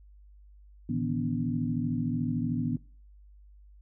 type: tone cluster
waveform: sine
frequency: 112.6 / 151.2 / 164.7 / 244.5 / 287.5 Hz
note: A2 / D#3 / E3 / B3 / D4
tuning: +40 / -49 / -1 / -17 / -37 cents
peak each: -35 / -36 / -34 / -30 / -36 dBFS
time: 0.89-2.77 s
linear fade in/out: 5 ms
effects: noise-tail reverb RT60 0.4 s tail -21 dB re dry + added 50 Hz sine -51 dBFS peak until 3.81 s